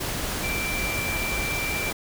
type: tone in noise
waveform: sine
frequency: 2349 Hz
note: D7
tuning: in tune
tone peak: -28 dBFS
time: 0.43-1.91 s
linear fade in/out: 10 ms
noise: pink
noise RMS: -29 dBFS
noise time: 0-1.93 s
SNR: -2 dB
effects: none